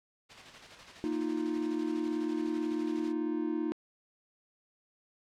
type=noise with tremolo; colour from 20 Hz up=white; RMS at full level=-46 dBFS; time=0.29-3.13 s; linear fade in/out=20 ms; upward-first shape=square; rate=12 Hz; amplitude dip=40%
type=chord; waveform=triangle; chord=Bb suspended fourth; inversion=none; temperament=equal; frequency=233.1 / 311.1 / 349.2 Hz; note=Bb3 / Eb4 / F4; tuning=0 / 0 / 0 cents; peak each=-36 / -30 / -34 dBFS; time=1.04-3.72 s; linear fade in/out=0 ms
effects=low-pass 4000 Hz 12 dB/octave